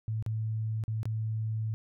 sine tone with dropouts, 110 Hz, A2, in tune, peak -29 dBFS, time 0.08-1.74 s, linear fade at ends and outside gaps 0 ms, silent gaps 0.225-0.263 / 0.838-0.88 / 1.031-1.055 s, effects none

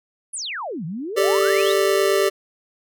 sine exponential two-way sweep, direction down then up, 10910 to 150 to 4064 Hz, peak -26 dBFS, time 0.33-1.73 s, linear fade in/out 10 ms, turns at 0.85 s
square chord, G suspended second, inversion none, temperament just, 392 / 441 / 588 Hz, G4 / A4 / D5, 0 / +4 / +2 cents, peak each -19 / -23 / -23 dBFS, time 1.16-2.3 s, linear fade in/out 20 ms
effects none

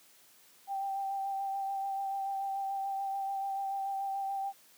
sine tone with vibrato, 784 Hz, G5, in tune, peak -32 dBFS, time 0.67-4.53 s, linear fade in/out 50 ms, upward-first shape sine, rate 6.9 Hz, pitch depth 18 cents each way, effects white hiss -61 dBFS RMS until 4.77 s + high-pass 150 Hz 12 dB/octave

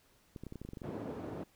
clicks, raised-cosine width 3 ms, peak -31 dBFS, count 11, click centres 0.362 / 0.436 / 0.467 / 0.524 / 0.557 / 0.616 / 0.65 / 0.689 / 0.734 / 0.772 / 0.818 s
white band-pass noise, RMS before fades -42 dBFS, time 0.83-1.44 s, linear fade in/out 10 ms, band 130 to 370 Hz, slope 12 dB/octave
effects pink hiss -68 dBFS RMS until 1.55 s

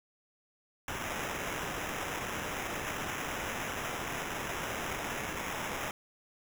white noise with sample-and-hold, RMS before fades -37 dBFS, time 0.88-5.91 s, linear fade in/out 2 ms, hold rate 4410 Hz, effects none

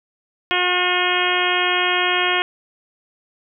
harmonic tone, 359.8 Hz, F#4, 48 cents flat, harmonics 1 / 2 / 3 / 4 / 5 / 6 / 7 / 8 / 9, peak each -25 / -25 / -25 / -25 / -25 / -25 / -25 / -25 / -25 dBFS, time 0.51-2.42 s, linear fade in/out 0 ms, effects none

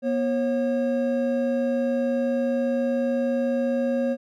triangle tone pair together, 241.9 / 543 Hz, B3 / C#5, -36 / -36 cents, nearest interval octave + major second, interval 1400 cents, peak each -22 dBFS, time 0.02-4.17 s, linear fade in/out 50 ms, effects none

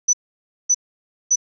sine tone bursts, 5980 Hz, F#8, 17 cents sharp, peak -12 dBFS, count 3, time 0.08-1.359 s, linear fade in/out 10 ms, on 53 ms, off 560 ms, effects none

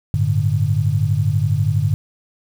sine chord, G suspended second, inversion none, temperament just, 98 / 110.25 / 147 Hz, G2 / A2 / D3, 0 / +4 / +2 cents, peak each -19 dBFS, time 0.14-1.94 s, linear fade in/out 0 ms, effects 7-bit

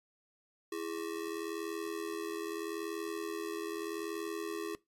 square ring-modulated tone, 372.2 Hz, F#4, 10 cents sharp, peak -34 dBFS, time 0.72-4.75 s, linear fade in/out 0 ms, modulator 40.4 Hz, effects noise-tail reverb RT60 0.2 s tail -21 dB re dry + MP3 64 kbps

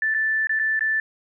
sine tone with dropouts, 1760 Hz, A6, in tune, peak -19 dBFS, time 0.02-1 s, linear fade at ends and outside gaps 2 ms, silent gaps 0.141-0.146 / 0.471-0.494 / 0.591-0.596 / 0.793-0.808 s, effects none

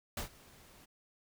pink noise with ADSR envelope, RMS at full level -37 dBFS, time 0.17-0.86 s, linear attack 4 ms, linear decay 110 ms, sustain -22 dB, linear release 16 ms, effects none

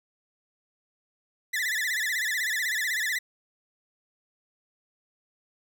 40% pulse tone with vibrato, 1864.7 Hz, A#6, in tune, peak -25 dBFS, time 1.53-3.19 s, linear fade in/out 10 ms, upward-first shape sine, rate 16 Hz, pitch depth 160 cents each way, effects none

